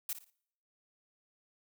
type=noise with echo; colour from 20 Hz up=blue; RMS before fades=-36 dBFS; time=0.09-0.13 s; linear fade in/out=2 ms; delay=57 ms; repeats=3; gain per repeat=-11 dB; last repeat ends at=0.301 s; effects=noise-tail reverb RT60 0.7 s tail -26 dB re dry